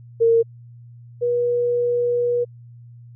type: tone pair in turn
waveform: sine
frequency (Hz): 459.3 / 482.6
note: A#4 / B4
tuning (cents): -26 / -40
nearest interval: minor second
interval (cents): 86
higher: second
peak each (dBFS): -12 / -17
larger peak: first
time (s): 0.2-0.43 / 1.21-2.45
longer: second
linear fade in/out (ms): 20
effects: added 119 Hz sine -40 dBFS peak until 3.15 s